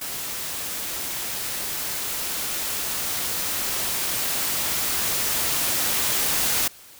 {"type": "noise with level ramp", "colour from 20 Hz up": "white", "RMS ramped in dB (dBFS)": [-31, -22], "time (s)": [0.01, 6.68], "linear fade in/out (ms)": 5, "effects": ["white hiss -47 dBFS RMS until 6.99 s"]}